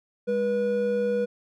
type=tone pair together; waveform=triangle; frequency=204.4 / 485.4 Hz; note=G#3 / B4; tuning=-27 / -30 cents; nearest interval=octave + minor third; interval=1497 cents; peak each=-28 / -21 dBFS; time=0.27-1.26 s; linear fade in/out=20 ms; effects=none